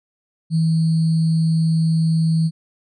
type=tone with sample-and-hold; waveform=sine; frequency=161.9 Hz; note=E3; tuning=31 cents flat; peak=-14 dBFS; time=0.5-2.51 s; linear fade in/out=50 ms; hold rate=4410 Hz; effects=resampled to 22050 Hz